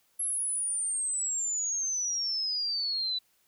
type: exponential sweep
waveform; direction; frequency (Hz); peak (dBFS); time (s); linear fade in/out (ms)
sine; down; 11210 to 3951; -28; 0.19-3.19; 10
effects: white hiss -69 dBFS RMS until 3.47 s